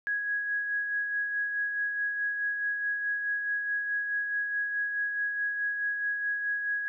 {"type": "tone with tremolo", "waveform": "sine", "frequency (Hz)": 1661.2, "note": "G#6", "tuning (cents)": 0, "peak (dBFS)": -26, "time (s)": [0.07, 6.88], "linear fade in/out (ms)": 0, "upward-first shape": "sine", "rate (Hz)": 4.7, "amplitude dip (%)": 40, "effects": []}